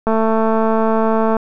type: click train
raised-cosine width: 1 ms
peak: -4 dBFS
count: 289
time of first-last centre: 0.07-1.367 s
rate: 222 Hz
effects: none